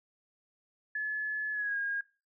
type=tone with pitch glide; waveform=sine; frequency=1715 to 1628.1 Hz; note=A6 to G#6; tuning=-45 to -35 cents; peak=-30 dBFS; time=0.95-2.01 s; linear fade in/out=5 ms; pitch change=-90 cents; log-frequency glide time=1.52-1.77 s; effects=noise-tail reverb RT60 0.3 s tail -19 dB re dry